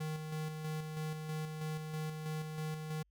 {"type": "tone with tremolo", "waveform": "square", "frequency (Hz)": 155.56, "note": "D#3", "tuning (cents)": 0, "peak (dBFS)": -37, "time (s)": [0, 3.03], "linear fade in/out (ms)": 10, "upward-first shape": "square", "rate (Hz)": 3.1, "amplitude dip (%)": 40, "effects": ["added 50 Hz sine -70 dBFS peak until 3.1 s"]}